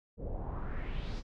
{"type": "noise with low-pass filter sweep", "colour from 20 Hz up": "brown", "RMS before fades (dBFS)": -37, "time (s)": [0.17, 1.23], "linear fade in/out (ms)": 50, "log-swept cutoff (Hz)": [420, 5700], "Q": 2.8, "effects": []}